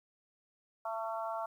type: harmonic tone with a mistuned harmonic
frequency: 223.8 Hz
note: A3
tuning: 30 cents sharp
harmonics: 3 / 4 / 5 / 6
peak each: -38 / -40 / -42 / -44 dBFS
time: 0.85-1.46 s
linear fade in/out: 5 ms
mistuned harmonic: 6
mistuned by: +16 cents
effects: 11-bit